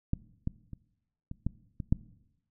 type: clicks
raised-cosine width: 5 ms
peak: -15 / -18 / -29 / -26 / -17 / -23 / -11 dBFS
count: 7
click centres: 0.134 / 0.474 / 0.733 / 1.314 / 1.466 / 1.802 / 1.925 s
effects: noise-tail reverb RT60 0.9 s tail -20 dB re dry